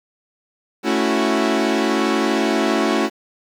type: chord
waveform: sawtooth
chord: F# minor seventh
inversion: first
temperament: equal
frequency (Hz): 220 / 277.2 / 329.6 / 370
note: A3 / C#4 / E4 / F#4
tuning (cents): 0 / 0 / 0 / 0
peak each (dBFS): -18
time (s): 0.83-3.1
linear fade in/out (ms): 50
effects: low-pass 6000 Hz 12 dB/octave + 8-bit